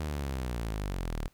sawtooth linear sweep, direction down, 77.78 to 35.18 Hz, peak -28 dBFS, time 0-1.28 s, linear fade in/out 0 ms, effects pink hiss -67 dBFS RMS until 1.33 s

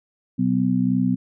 harmonic tone, 63 Hz, B1, 35 cents sharp, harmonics 2 / 3 / 4, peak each -26 / -21 / -20 dBFS, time 0.38-1.16 s, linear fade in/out 20 ms, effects none

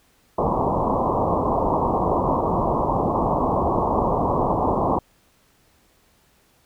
white low-pass noise, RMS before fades -21 dBFS, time 0.38-4.99 s, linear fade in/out 5 ms, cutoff 1100 Hz, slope 96 dB/octave, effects pink hiss -60 dBFS RMS until 6.65 s

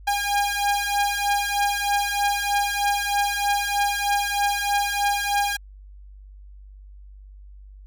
sawtooth beating tone pair, 810 / 813.2 Hz, G#5 / G#5, -43 / -37 cents, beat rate 3.2 Hz, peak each -20 / -20 dBFS, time 0.07-5.57 s, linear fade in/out 10 ms, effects added 49 Hz sine -41 dBFS peak until 7.86 s

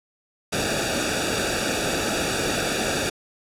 pink noise with comb filter, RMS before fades -24 dBFS, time 0.52-3.1 s, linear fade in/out 10 ms, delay 0.96 ms, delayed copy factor -0.85, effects low-pass 9000 Hz 12 dB/octave

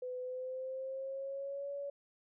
sine tone with pitch glide, 503 to 564.6 Hz, B4 to C#5, +32 to +32 cents, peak -38 dBFS, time 0.02-1.9 s, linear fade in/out 5 ms, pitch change +200 cents, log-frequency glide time 0.2-1.71 s, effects none

